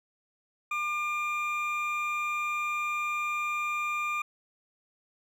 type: tone pair together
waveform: triangle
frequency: 1200 / 2400 Hz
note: D6 / D7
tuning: +37 / +37 cents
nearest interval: octave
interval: 1200 cents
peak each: -29 / -30 dBFS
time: 0.71-4.22 s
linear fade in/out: 5 ms
effects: none